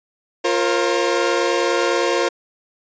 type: chord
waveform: sawtooth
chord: F suspended fourth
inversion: none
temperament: equal with one note detuned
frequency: 349.2 / 466.2 / 535.8 Hz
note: F4 / Bb4 / C5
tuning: 0 / 0 / +41 cents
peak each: -17 dBFS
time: 0.44-2.29 s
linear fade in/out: 10 ms
effects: resampled to 16000 Hz